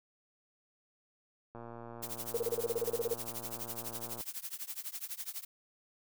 click train, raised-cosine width 1 ms, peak -33 dBFS, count 312, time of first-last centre 1.55-4.208 s, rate 117 Hz
blue noise with tremolo, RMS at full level -38 dBFS, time 2.02-5.45 s, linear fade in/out 10 ms, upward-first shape triangle, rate 12 Hz, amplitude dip 100%
sine tone bursts, 466.2 Hz, A#4, in tune, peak -29 dBFS, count 14, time 2.34-3.138 s, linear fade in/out 5 ms, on 31 ms, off 28 ms
effects none

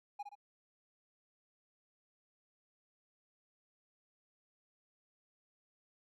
triangle tone with echo, 819 Hz, G#5, 24 cents flat, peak -37 dBFS, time 0.19-0.23 s, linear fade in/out 10 ms, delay 62 ms, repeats 2, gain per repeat -6 dB, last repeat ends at 0.354 s, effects none

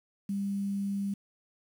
sine tone with quantisation, 199 Hz, G3, 26 cents sharp, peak -29 dBFS, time 0.29-1.14 s, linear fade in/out 5 ms, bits 9, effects none

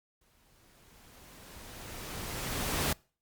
pink noise with exponential growth, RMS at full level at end -29 dBFS, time 0.21-2.93 s, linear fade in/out 5 ms, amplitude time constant 590 ms, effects noise-tail reverb RT60 0.4 s tail -26 dB re dry + Opus 48 kbps

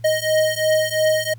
square beating tone pair, 622.3 / 625.2 Hz, D#5 / D#5, 0 / +8 cents, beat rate 2.9 Hz, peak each -20 dBFS, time 0.04-1.34 s, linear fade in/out 10 ms, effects added 115 Hz sine -37 dBFS peak until 1.38 s + pink hiss -59 dBFS RMS until 1.38 s

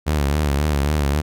sawtooth tone with vibrato, 73 Hz, D2, 10 cents flat, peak -13 dBFS, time 0.06-1.22 s, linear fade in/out 20 ms, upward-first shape sine, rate 3.7 Hz, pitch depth 88 cents each way, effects none

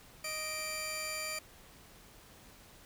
15% pulse tone pair together, 622.3 / 2349 Hz, D#5 / D7, 0 / 0 cents, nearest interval octave + major seventh, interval 2300 cents, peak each -35 / -31 dBFS, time 0.24-1.39 s, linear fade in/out 5 ms, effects pink hiss -57 dBFS RMS until 2.85 s

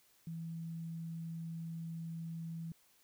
sine tone, 164.81 Hz, E3, in tune, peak -40 dBFS, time 0.27-2.72 s, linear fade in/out 2 ms, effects white hiss -69 dBFS RMS until 3.03 s

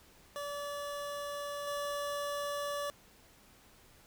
25% pulse tone with level steps, 576 Hz, D5, 34 cents flat, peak -34 / -31 dBFS, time 0.36-2.9 s, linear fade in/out 0 ms, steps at 1.67 s, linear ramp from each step 5 ms, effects pink hiss -61 dBFS RMS until 4.06 s

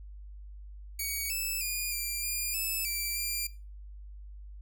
5% pulse tone with pitch steps, 2253 / 2629 / 2433 / 2373 / 2410 / 2611 / 2341 / 2382 Hz, C#7 / E7 / D#7 / D7 / D7 / E7 / D7 / D7, +28 / -5 / -39 / +17 / +44 / -17 / -6 / +24 cents, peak -22 dBFS, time 0.99-3.47 s, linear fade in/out 5 ms, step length 310 ms, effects noise-tail reverb RT60 0.3 s tail -18 dB re dry + added 50 Hz sine -43 dBFS peak until 4.61 s

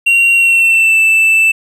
triangle tone with pitch glide, 2752 to 2648 Hz, F7 to E7, -26 to +7 cents, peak -5 dBFS, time 0.06-1.52 s, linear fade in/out 10 ms, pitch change -67 cents, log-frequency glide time 0.34-0.99 s, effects none

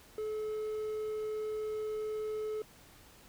triangle tone, 430.3 Hz, A4, 39 cents flat, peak -32 dBFS, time 0.18-2.62 s, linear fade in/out 2 ms, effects pink hiss -58 dBFS RMS until 3.28 s

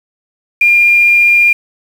sine tone with quantisation, 2405 Hz, D7, 41 cents sharp, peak -5 dBFS, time 0.61-1.53 s, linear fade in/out 5 ms, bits 5, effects none

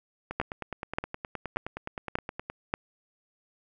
two click trains, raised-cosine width 0.5 ms, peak -11 / -19 dBFS, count 5 / 22, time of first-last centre 0.4-2.739 / 0.31-2.5 s, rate 1.71 / 9.59 Hz, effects none

